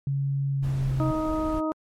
sine tone with pitch glide, 138.59 to 132.26 Hz, C#3 to C3, 0 to +19 cents, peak -23 dBFS, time 0.07-1.11 s, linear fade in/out 2 ms, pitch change -81 cents, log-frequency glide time 0.5-0.93 s
brown noise, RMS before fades -34 dBFS, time 0.62-1.61 s, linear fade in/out 20 ms
harmonic tone, 313.4 Hz, D#4, 13 cents sharp, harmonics 1 / 2 / 3 / 4, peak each -26 / -30 / -36 / -33 dBFS, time 1-1.72 s, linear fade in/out 0 ms
effects MP3 64 kbps

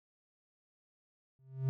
triangle tone with exponential growth, 132.6 Hz, C3, 23 cents sharp, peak -24 dBFS, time 1.39-1.69 s, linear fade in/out 0 ms, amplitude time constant 65 ms, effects none

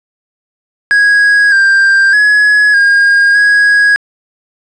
triangle tone with pitch steps, 1654 / 1586 / 1685 / 1623 / 1656 Hz, G#6 / G6 / G#6 / G#6 / G#6, -8 / +20 / +25 / -40 / -5 cents, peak -3 dBFS, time 0.91-3.96 s, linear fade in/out 0 ms, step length 610 ms, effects resampled to 22050 Hz + 7-bit

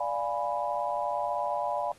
sine chord, D diminished seventh, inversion none, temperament equal, 587.3 / 698.5 / 830.6 / 987.8 Hz, D5 / F5 / Ab5 / Cb6, 0 / 0 / 0 / 0 cents, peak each -33 dBFS, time 0-1.92 s, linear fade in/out 5 ms, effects pink hiss -59 dBFS RMS until 1.98 s + AAC 32 kbps

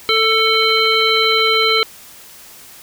harmonic tone with a mistuned harmonic, 443.5 Hz, A4, 14 cents sharp, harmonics 1 / 3 / 5 / 7 / 9, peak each -18 / -18 / -18 / -18 / -18 dBFS, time 0.09-1.83 s, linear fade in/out 0 ms, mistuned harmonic 9, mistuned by +25 cents, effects white hiss -40 dBFS RMS until 2.82 s

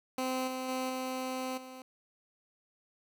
15% pulse tone with level steps, 258.4 Hz, C4, 21 cents flat, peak -25 / -29 / -26 / -28 / -39 dBFS, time 0.18-1.82 s, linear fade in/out 2 ms, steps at 0.47 / 0.68 / 0.89 / 1.57 s, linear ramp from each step 10 ms, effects none

